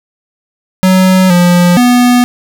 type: tone with pitch steps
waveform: square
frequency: 186.6 / 176.2 / 245.6 Hz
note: F#3 / F3 / B3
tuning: +15 / +16 / -9 cents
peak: -5 dBFS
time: 0.83-2.24 s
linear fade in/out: 0 ms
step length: 470 ms
effects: none